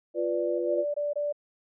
sine chord, B diminished, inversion second, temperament equal, 349.2 / 493.9 / 587.3 Hz, F4 / B4 / D5, 0 / 0 / 0 cents, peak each -29 / -30 / -29 dBFS, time 0.14-0.85 s, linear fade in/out 50 ms
sine tone bursts, 585 Hz, D5, 7 cents flat, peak -26 dBFS, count 4, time 0.58-1.326 s, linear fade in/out 10 ms, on 170 ms, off 22 ms
effects none

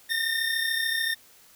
25% pulse tone pair together, 1800 / 1833.6 Hz, A6 / A#6, +39 / -29 cents, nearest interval unison, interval 32 cents, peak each -24 dBFS, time 0.09-1.15 s, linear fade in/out 20 ms, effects white hiss -55 dBFS RMS until 1.55 s

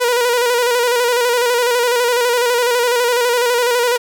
sawtooth tone with vibrato, 484.4 Hz, B4, 34 cents flat, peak -9 dBFS, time 0-3.98 s, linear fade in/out 20 ms, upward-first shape square, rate 12 Hz, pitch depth 43 cents each way, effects none

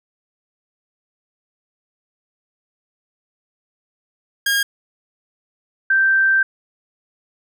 sawtooth / sine tone pair in turn, 1624 / 1565.2 Hz, G#6 / G6, -39 / -3 cents, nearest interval minor second, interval 64 cents, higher first, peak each -12 dBFS, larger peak neither, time 4.46-4.63 / 5.9-6.43 s, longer second, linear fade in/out 5 ms, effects none

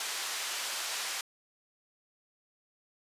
white band-pass noise, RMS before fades -36 dBFS, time 0-1.21 s, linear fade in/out 2 ms, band 690 to 6800 Hz, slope 12 dB/octave, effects resampled to 32000 Hz

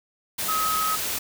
sine tone in noise, 1273 Hz, D#6, 39 cents sharp, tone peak -23 dBFS, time 0.48-0.96 s, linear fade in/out 10 ms, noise white, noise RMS -28 dBFS, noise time 0.38-1.19 s, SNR +2 dB, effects none

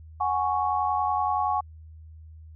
sine chord, F# suspended second, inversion none, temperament equal, 740 / 830.6 / 1108.7 Hz, F#5 / G#5 / C#6, 0 / 0 / 0 cents, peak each -28 / -26 / -27 dBFS, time 0.2-1.61 s, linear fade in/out 10 ms, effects added 79 Hz sine -43 dBFS peak until 2.55 s

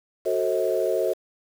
sine chord, F# diminished seventh, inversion none, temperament just, 370 / 444 / 532.8 / 639.4 Hz, F#4 / A4 / C5 / Eb5, 0 / +16 / +31 / +47 cents, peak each -26 dBFS, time 0.25-1.14 s, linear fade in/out 20 ms, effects tanh soft clip ceiling -10 dBFS + 7-bit

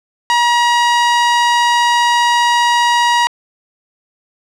sawtooth tone, 955 Hz, A#5, 42 cents sharp, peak -6 dBFS, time 0.3-3.27 s, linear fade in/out 0 ms, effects low-pass 6000 Hz 12 dB/octave

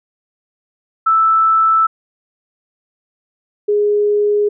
sine tone pair in turn, 1318.5 / 414.6 Hz, E6 / G#4, 0 / -3 cents, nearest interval octave + minor sixth, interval 2003 cents, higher first, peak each -9 / -11 dBFS, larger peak first, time 1.06-1.87 / 3.68-4.49 s, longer neither, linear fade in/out 10 ms, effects none

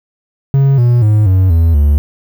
triangle tone with pitch steps, 137.2 / 120.83 / 106.41 / 93.71 / 82.53 / 72.68 Hz, C#3 / B2 / G#2 / F#2 / E2 / D2, -17 / -37 / +43 / +23 / +3 / -17 cents, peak -4 dBFS, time 0.54-1.98 s, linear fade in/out 0 ms, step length 240 ms, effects 7-bit

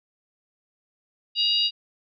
harmonic tone, 952 Hz, A#5, 36 cents sharp, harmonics 3 / 4 / 5, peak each -23 / -24 / -25 dBFS, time 1.35-1.71 s, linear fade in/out 50 ms, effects none

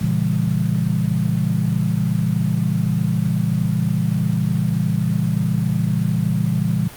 sine chord, A# diminished seventh, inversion none, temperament just, 116.54 / 139.85 / 167.82 / 201.4 Hz, A#2 / C#3 / E3 / G3, 0 / +16 / +31 / +47 cents, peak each -22 / -23 / -20 / -23 dBFS, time 0.01-6.88 s, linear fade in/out 5 ms, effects pink hiss -38 dBFS RMS until 6.96 s + Opus 48 kbps

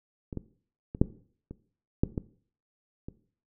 clicks, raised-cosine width 3 ms, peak -24 / -20 / -23 / -7 / -27 / -9 / -17 / -25 dBFS, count 8, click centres 0.328 / 0.373 / 0.949 / 1.015 / 1.51 / 2.035 / 2.178 / 3.085 s, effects noise-tail reverb RT60 0.5 s tail -17 dB re dry

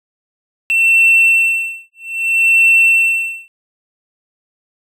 triangle tone with tremolo, 2695 Hz, E7, 38 cents sharp, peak -4 dBFS, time 0.7-3.48 s, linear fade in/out 0 ms, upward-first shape sine, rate 0.62 Hz, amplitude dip 100%, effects tanh soft clip ceiling -1 dBFS

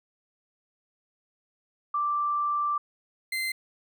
sine / 35% pulse tone pair in turn, 1174.7 / 2074 Hz, D6 / C7, 0 / -16 cents, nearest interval minor seventh, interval 984 cents, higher second, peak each -24 / -26 dBFS, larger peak first, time 1.94-2.78 / 3.32-3.52 s, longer first, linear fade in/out 5 ms, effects none

